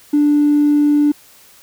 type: tone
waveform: triangle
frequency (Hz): 293.7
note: D4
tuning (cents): 0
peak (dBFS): -6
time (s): 0.13-1.12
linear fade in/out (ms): 10
effects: tanh soft clip ceiling -7 dBFS + white hiss -46 dBFS RMS until 1.62 s